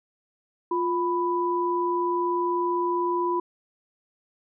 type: tone pair together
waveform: sine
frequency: 350.6 / 991.6 Hz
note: F4 / B5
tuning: +7 / +7 cents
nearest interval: octave + tritone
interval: 1800 cents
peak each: -25 dBFS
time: 0.71-3.4 s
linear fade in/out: 5 ms
effects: none

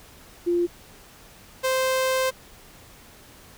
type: tone pair in turn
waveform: sine / sawtooth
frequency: 347.9 / 521.3 Hz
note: F4 / C5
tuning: -7 / -6 cents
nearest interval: perfect fifth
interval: 701 cents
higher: second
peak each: -19 / -17 dBFS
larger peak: second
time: 0.46-0.67 / 1.63-2.31 s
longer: second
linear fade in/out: 20 ms
effects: pink hiss -49 dBFS RMS until 3.57 s

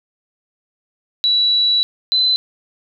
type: tone pair in turn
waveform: sine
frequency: 3930 / 4033 Hz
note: B7 / B7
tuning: -9 / +36 cents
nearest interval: unison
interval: 45 cents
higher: second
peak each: -12 dBFS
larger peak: neither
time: 1.24-1.83 / 2.12-2.36 s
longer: first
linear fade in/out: 0 ms
effects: none

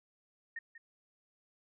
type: tone with echo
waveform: sine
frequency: 1840 Hz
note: A#6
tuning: 23 cents flat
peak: -38 dBFS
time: 0.56-0.59 s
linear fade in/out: 5 ms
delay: 190 ms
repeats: 1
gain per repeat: -12 dB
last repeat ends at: 0.78 s
effects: none

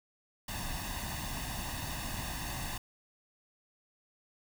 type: noise with comb filter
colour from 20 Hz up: pink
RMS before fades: -38 dBFS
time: 0.48-2.78 s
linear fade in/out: 5 ms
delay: 1.1 ms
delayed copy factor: +0.75
effects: none

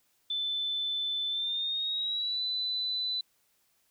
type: tone with pitch glide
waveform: sine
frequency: 3520 to 3997 Hz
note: A7 to B7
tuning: 0 to +20 cents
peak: -29 dBFS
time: 0.3-3.21 s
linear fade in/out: 5 ms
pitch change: +220 cents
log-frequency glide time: 1.29-2.43 s
effects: white hiss -71 dBFS RMS until 3.9 s

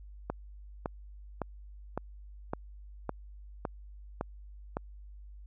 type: click train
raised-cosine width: 1 ms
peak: -18 dBFS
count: 9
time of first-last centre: 0.3-4.769 s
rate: 1.79 Hz
effects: added 50 Hz sine -46 dBFS peak until 5.46 s

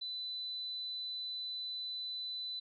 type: tone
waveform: sine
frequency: 4000 Hz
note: B7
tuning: 21 cents sharp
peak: -38 dBFS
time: 0.01-2.6 s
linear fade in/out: 10 ms
effects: none

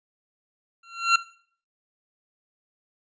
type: tone with exponential growth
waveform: 25% pulse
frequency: 1367 Hz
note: F6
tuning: 37 cents flat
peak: -9 dBFS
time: 0.83-1.16 s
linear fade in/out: 5 ms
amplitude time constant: 70 ms
effects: noise-tail reverb RT60 0.5 s tail -18 dB re dry + resampled to 16000 Hz

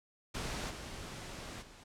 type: noise with level steps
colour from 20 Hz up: pink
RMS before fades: -39 / -45 / -55 dBFS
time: 0.34-1.84 s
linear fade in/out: 10 ms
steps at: 0.69 / 1.61 s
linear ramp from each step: 20 ms
effects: low-pass 8000 Hz 12 dB/octave

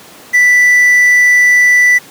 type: tone with quantisation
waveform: triangle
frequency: 1975.5 Hz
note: B6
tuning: in tune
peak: -3 dBFS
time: 0.33-1.99 s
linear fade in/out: 20 ms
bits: 5
effects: pink hiss -36 dBFS RMS until 2.1 s + high-pass 200 Hz 12 dB/octave

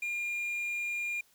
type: tone with quantisation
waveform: triangle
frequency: 2410 Hz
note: D7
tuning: 44 cents sharp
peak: -30 dBFS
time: 0.02-1.21 s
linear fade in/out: 5 ms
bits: 9
effects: white hiss -66 dBFS RMS until 1.34 s

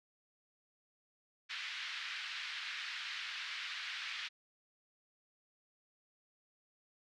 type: band-pass noise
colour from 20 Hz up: pink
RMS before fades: -43 dBFS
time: 1.49-4.29 s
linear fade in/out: 20 ms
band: 1600 to 4200 Hz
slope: 24 dB/octave
effects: none

